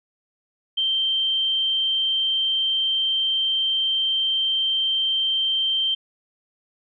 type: tone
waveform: sine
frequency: 3136 Hz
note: G7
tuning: in tune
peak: -19 dBFS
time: 0.77-5.95 s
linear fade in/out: 10 ms
effects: none